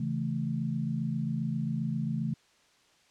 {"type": "chord", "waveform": "sine", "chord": "A major", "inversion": "first", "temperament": "just", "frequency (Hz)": [137.5, 165, 220], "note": ["C#3", "E3", "A3"], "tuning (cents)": [-14, 2, 0], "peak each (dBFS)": -33, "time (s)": [0, 2.34], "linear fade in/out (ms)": 5, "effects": ["white hiss -64 dBFS RMS until 3.1 s", "low-pass 6000 Hz 12 dB/octave"]}